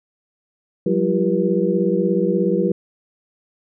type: tone cluster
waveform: sine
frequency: 179.6 / 196.3 / 340.2 / 392 / 482.6 Hz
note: F3 / G3 / F4 / G4 / B4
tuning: +49 / +3 / -45 / 0 / -40 cents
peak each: -22 dBFS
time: 0.86-2.72 s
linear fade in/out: 5 ms
effects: none